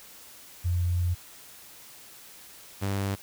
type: tone pair in turn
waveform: sine / sawtooth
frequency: 88 / 98.78 Hz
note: F2 / G2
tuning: +14 / +14 cents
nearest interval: major second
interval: 200 cents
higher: second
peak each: -23 dBFS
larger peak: neither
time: 0.64-1.15 / 2.81-3.16 s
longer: first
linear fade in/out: 20 ms
effects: white hiss -49 dBFS RMS until 3.22 s